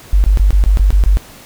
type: tone bursts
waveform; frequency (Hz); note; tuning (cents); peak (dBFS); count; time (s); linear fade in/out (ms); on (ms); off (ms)
sine; 49; G1; 0; -6; 8; 0.13-1.171; 0; 110; 23
effects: pink hiss -38 dBFS RMS until 1.45 s